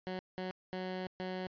15% pulse tone bursts at uneven times, 185 Hz, F#3, in tune, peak -31 dBFS, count 4, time 0.07-0.19 / 0.38-0.51 / 0.73-1.07 / 1.2-1.47 s, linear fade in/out 0 ms, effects resampled to 11025 Hz

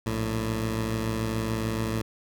15% pulse tone pair together, 59.04 / 111.2 Hz, A#1 / A2, +23 / +19 cents, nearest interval major seventh, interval 1096 cents, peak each -27 / -21 dBFS, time 0.06-2.02 s, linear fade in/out 5 ms, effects none

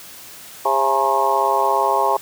harmonic tone with a mistuned harmonic, 134.8 Hz, C#3, 48 cents flat, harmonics 3 / 4 / 5 / 6 / 7 / 8, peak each -24 / -24 / -23 / -20 / -21 / -21 dBFS, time 0.65-2.17 s, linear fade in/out 5 ms, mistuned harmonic 6, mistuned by +78 cents, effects white hiss -39 dBFS RMS until 2.21 s + high-pass 60 Hz 12 dB/octave

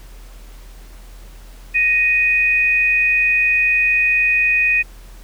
sine tone pair together, 1864.7 / 2489 Hz, A#6 / D#7, 0 / 0 cents, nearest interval perfect fourth, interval 500 cents, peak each -21 / -13 dBFS, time 1.74-4.83 s, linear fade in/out 20 ms, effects added 41 Hz sine -36 dBFS peak until 5.23 s + pink hiss -47 dBFS RMS until 5.23 s

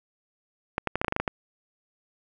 clicks, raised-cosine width 0.5 ms, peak -10 dBFS, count 10, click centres 0.781 / 0.873 / 0.956 / 1.015 / 1.046 / 1.082 / 1.124 / 1.164 / 1.2 / 1.278 s, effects none

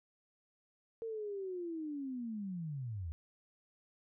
sine linear sweep, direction down, 459.8 to 74.3 Hz, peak -38 dBFS, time 1.02-3.12 s, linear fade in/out 0 ms, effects none

